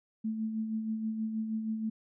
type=tone with tremolo; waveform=sine; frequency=220 Hz; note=A3; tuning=in tune; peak=-29 dBFS; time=0.24-1.9 s; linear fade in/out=10 ms; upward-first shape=sine; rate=6.3 Hz; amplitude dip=45%; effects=none